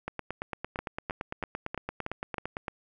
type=two click trains; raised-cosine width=0.5 ms; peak=-18 / -18 dBFS; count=24 / 6; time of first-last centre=0.08-2.682 / 0.79-2.382 s; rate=8.84 / 3.14 Hz; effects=none

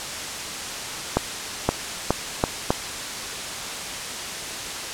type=accelerating click train; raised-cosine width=1 ms; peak=-3 dBFS; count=5; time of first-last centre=1.17-2.705 s; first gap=520 ms; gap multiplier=0.8; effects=white hiss -30 dBFS RMS until 4.93 s + low-pass 8000 Hz 12 dB/octave

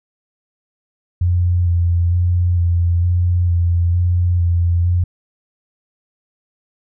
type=tone with vibrato; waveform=sine; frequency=87.31 Hz; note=F2; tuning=in tune; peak=-12 dBFS; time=1.21-5.04 s; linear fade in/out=5 ms; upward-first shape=square; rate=1.1 Hz; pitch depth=21 cents each way; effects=none

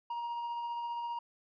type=tone with tremolo; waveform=triangle; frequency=944 Hz; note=A#5; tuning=22 cents sharp; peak=-32 dBFS; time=0.1-1.19 s; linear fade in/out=5 ms; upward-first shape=sine; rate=15 Hz; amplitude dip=25%; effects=resampled to 11025 Hz

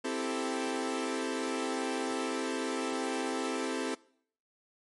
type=chord; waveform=sawtooth; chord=A minor seventh; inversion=first; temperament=equal; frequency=261.6 / 329.6 / 392 / 440 Hz; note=C4 / E4 / G4 / A4; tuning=0 / 0 / 0 / 0 cents; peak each=-31 / -34 / -35 / -33 dBFS; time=0.04-3.95 s; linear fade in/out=10 ms; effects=noise-tail reverb RT60 0.6 s tail -22 dB re dry + MP3 48 kbps

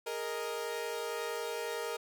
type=chord; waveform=sawtooth; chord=Ab suspended second; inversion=none; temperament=equal; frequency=415.3 / 466.2 / 622.3 Hz; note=Ab4 / Bb4 / Eb5; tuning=0 / 0 / 0 cents; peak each=-38 / -33 / -39 dBFS; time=0.06-1.97 s; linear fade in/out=10 ms; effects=none

